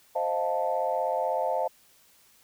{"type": "chord", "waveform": "sine", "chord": "F dominant seventh", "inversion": "second", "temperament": "equal", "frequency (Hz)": [523.3, 622.3, 698.5, 880], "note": ["C5", "Eb5", "F5", "A5"], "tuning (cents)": [0, 0, 0, 0], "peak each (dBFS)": -30, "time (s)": [0.15, 1.68], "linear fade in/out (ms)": 10, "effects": ["tanh soft clip ceiling -14 dBFS", "white hiss -60 dBFS RMS until 2.43 s"]}